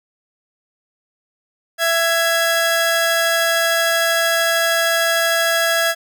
sawtooth tone pair together, 667.1 / 1661.2 Hz, E5 / G#6, +20 / 0 cents, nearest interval octave + major third, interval 1580 cents, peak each -14 dBFS, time 1.78-5.95 s, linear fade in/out 50 ms, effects none

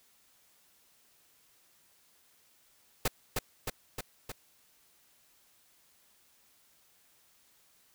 pink noise with echo, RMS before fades -28 dBFS, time 3.05-3.08 s, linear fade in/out 5 ms, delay 310 ms, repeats 4, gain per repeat -3 dB, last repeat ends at 4.32 s, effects white hiss -66 dBFS RMS until 7.94 s

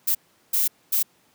violet noise bursts at uneven times, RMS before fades -21 dBFS, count 3, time 0.07-0.15 / 0.53-0.68 / 0.92-1.03 s, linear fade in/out 10 ms, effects pink hiss -61 dBFS RMS until 1.34 s + high-pass 150 Hz 12 dB/octave

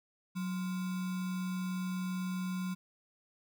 sine tone with sample-and-hold, 183.9 Hz, F#3, 10 cents flat, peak -33 dBFS, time 0.35-2.75 s, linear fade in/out 20 ms, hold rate 1225 Hz, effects none

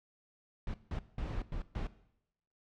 brown noise bursts at uneven times, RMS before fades -37 dBFS, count 5, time 0.67-0.74 / 0.91-0.99 / 1.18-1.42 / 1.52-1.62 / 1.75-1.87 s, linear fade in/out 2 ms, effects noise-tail reverb RT60 0.8 s tail -17 dB re dry + low-pass 4000 Hz 12 dB/octave

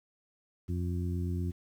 harmonic tone, 88.3 Hz, F2, 20 cents sharp, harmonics 1 / 2 / 3 / 4, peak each -31 / -37 / -41 / -43 dBFS, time 0.68-1.52 s, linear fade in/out 20 ms, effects 10-bit

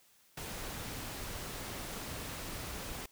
pink noise, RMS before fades -42 dBFS, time 0.37-3.06 s, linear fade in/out 5 ms, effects white hiss -66 dBFS RMS until 3.11 s

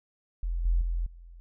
sine tone with level steps, 42.67 Hz, F1, 39 cents flat, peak -27 / -21 / -26 / -45 dBFS, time 0.43-1.4 s, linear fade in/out 0 ms, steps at 0.65 / 0.81 / 1.06 s, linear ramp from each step 5 ms, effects none

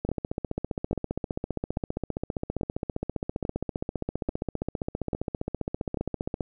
two click trains, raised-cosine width 2 ms, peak -15 / -15 dBFS, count 8 / 97, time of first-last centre 0.09-5.972 / 0.05-6.408 s, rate 1.19 / 15.1 Hz, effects none

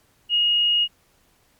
sine tone, 2871 Hz, F7, 47 cents sharp, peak -16 dBFS, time 0.29-0.88 s, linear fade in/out 50 ms, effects pink hiss -61 dBFS RMS until 1.59 s + MP3 96 kbps

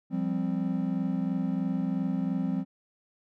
triangle chord, F suspended second, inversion none, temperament equal with one note detuned, 174.61 / 197.59 / 261.6 Hz, F3 / G3 / C4, 0 / +14 / 0 cents, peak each -29 dBFS, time 0.1-2.65 s, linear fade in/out 50 ms, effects none

